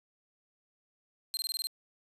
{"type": "tone bursts", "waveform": "sawtooth", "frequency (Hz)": 4155, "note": "C8", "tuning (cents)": -13, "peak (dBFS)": -28, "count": 7, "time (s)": [1.34, 1.67], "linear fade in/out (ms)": 0, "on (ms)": 30, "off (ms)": 20, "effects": ["resampled to 32000 Hz", "10-bit"]}